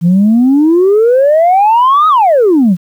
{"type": "exponential two-way sweep", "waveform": "sine", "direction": "up then down", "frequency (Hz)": [164.81, 1282, 164.81], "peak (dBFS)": -3, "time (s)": [0.01, 2.77], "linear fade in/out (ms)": 50, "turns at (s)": 2.08, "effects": ["tanh soft clip ceiling -2 dBFS", "7-bit"]}